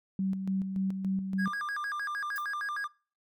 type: tone with tremolo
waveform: sine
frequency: 191.5 Hz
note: G3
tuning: 40 cents flat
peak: -27 dBFS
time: 0.19-1.48 s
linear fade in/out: 2 ms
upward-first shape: square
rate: 3.5 Hz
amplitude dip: 50%
type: tone with vibrato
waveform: triangle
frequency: 1401 Hz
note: F6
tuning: 5 cents sharp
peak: -30 dBFS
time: 1.38-2.88 s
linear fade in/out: 20 ms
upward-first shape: square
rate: 6.5 Hz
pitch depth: 280 cents each way
type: noise with exponential decay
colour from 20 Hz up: violet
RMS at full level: -41 dBFS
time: 2.36-2.5 s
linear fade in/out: 0 ms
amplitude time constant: 29 ms
effects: noise-tail reverb RT60 0.4 s tail -24 dB re dry